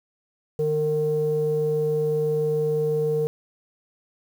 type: tone with low-pass filter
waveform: square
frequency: 152.3 Hz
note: D#3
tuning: 37 cents flat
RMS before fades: -23 dBFS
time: 0.59-3.27 s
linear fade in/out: 0 ms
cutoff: 480 Hz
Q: 8.4
effects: 8-bit